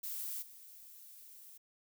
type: noise with level steps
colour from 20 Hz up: violet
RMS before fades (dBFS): -41 / -55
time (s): 0.03-1.58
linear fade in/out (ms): 10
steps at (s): 0.41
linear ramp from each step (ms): 20
effects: none